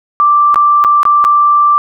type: tone with dropouts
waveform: sine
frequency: 1174.7 Hz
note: D6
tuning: in tune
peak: -5 dBFS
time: 0.2-1.78 s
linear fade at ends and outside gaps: 0 ms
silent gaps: 0.544-0.558 / 0.84-0.847 / 1.031-1.053 / 1.242-1.249 s
effects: none